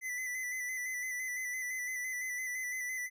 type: tone with vibrato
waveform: square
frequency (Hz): 2005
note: B6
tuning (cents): +26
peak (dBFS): -36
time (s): 0.01-3.1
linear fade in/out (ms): 50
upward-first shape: square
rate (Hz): 5.9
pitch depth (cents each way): 29
effects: none